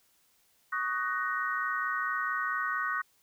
sine chord, D# minor seventh, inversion third, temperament just, 1120.1 / 1244.5 / 1493.4 / 1866.8 Hz, C#6 / D#6 / F#6 / A#6, +18 / 0 / +16 / +2 cents, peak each -35 / -35 / -33 / -35 dBFS, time 0.72-3.02 s, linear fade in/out 10 ms, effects white hiss -68 dBFS RMS until 3.22 s

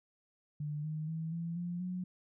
sine tone with pitch steps, 148.9 / 154.95 / 161.25 / 167.81 / 174.64 / 181.74 Hz, D3 / D#3 / E3 / E3 / F3 / F#3, +24 / -7 / -38 / +31 / 0 / -31 cents, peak -35 dBFS, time 0.6-2.04 s, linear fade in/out 5 ms, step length 240 ms, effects none

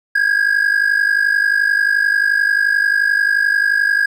triangle ring-modulated tone, 1637 Hz, G#6, 25 cents flat, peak -7 dBFS, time 0.15-4.06 s, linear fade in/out 5 ms, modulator 25.7 Hz, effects tanh soft clip ceiling -3 dBFS

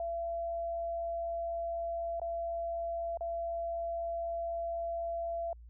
sine tone with dropouts, 676 Hz, E5, 43 cents sharp, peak -33 dBFS, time 0-5.53 s, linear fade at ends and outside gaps 2 ms, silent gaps 2.198-2.216 / 3.173-3.208 s, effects added 58 Hz sine -49 dBFS peak until 5.69 s

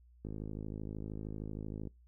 click train, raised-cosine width 3 ms, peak -29 dBFS, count 87, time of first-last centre 0.25-1.873 s, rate 53 Hz, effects noise-tail reverb RT60 0.2 s tail -24 dB re dry + added 60 Hz sine -59 dBFS peak until 2.07 s

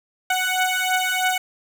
15% pulse beating tone pair, 740 / 743.1 Hz, F#5 / F#5, 0 / +7 cents, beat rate 3.1 Hz, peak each -16 dBFS, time 0.3-1.38 s, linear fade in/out 5 ms, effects none

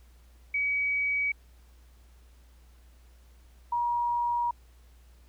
sine tone pair in turn, 2270 / 954.4 Hz, C#7 / A#5, +41 / +41 cents, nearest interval octave + minor third, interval 1500 cents, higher first, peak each -25 dBFS, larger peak neither, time 0.54-1.32 / 3.72-4.51 s, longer second, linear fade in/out 5 ms, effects added 60 Hz sine -53 dBFS peak until 5.28 s + pink hiss -65 dBFS RMS until 5.28 s

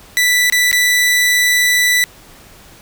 sawtooth tone with dropouts, 1975.5 Hz, B6, in tune, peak -7 dBFS, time 0.17-2.04 s, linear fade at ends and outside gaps 0 ms, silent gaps 0.499-0.524 / 0.714-0.728 s, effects pink hiss -42 dBFS RMS until 2.81 s

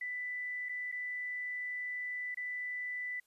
sine tone with dropouts, 1987 Hz, B6, 10 cents sharp, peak -36 dBFS, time 0.01-3.2 s, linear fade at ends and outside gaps 5 ms, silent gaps 0.688-0.692 / 0.917-0.923 / 2.346-2.371 s, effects white hiss -75 dBFS RMS until 3.26 s + resampled to 32000 Hz

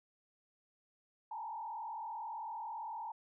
sine tone with frequency modulation, 891 Hz, A5, 22 cents sharp, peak -40 dBFS, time 1.31-3.12 s, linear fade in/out 5 ms, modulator 42.3 Hz, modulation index 1.4, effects none

